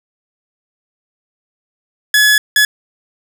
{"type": "tone bursts at uneven times", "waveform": "sawtooth", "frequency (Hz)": 1700, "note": "G#6", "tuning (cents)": 40, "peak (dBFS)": -4, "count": 2, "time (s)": [[2.14, 2.38], [2.56, 2.65]], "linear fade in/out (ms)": 2, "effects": []}